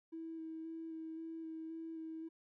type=tone with vibrato; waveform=triangle; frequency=323.7 Hz; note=E4; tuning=31 cents flat; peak=-39 dBFS; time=0.12-2.29 s; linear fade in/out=20 ms; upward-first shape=square; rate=1.9 Hz; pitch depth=13 cents each way; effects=tanh soft clip ceiling -41 dBFS